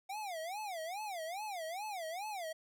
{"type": "tone with vibrato", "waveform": "square", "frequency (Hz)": 740, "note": "F#5", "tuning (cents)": 0, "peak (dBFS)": -40, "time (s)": [0.09, 2.53], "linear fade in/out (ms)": 10, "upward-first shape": "sine", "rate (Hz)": 2.4, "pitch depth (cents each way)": 270, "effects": []}